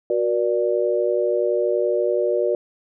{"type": "tone cluster", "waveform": "sine", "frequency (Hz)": [368, 477, 589], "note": ["F#4", "A#4", "D5"], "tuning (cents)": [-9, 40, 5], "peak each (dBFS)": -22, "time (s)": [0.1, 2.55], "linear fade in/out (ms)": 2, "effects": []}